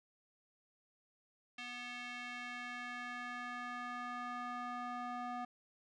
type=tone with band-pass filter sweep; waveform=square; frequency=244.6 Hz; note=B3; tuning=16 cents flat; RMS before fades=-44 dBFS; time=1.58-5.45 s; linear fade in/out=5 ms; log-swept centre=2600 to 930 Hz; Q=2; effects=resampled to 22050 Hz